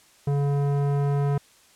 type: tone with low-pass filter sweep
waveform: square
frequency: 142 Hz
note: C#3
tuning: 42 cents sharp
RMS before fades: -23 dBFS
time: 0.27-1.38 s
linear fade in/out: 5 ms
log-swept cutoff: 690 to 1100 Hz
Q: 0.75
effects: white hiss -56 dBFS RMS until 1.75 s + low-pass 10000 Hz 12 dB/octave